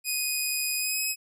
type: tone with pitch glide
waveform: 10% pulse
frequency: 2493 to 2548 Hz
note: D#7 to D#7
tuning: +3 to +41 cents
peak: -18 dBFS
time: 0.04-1.16 s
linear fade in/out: 50 ms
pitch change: +38 cents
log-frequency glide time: 0.78-1.03 s
effects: none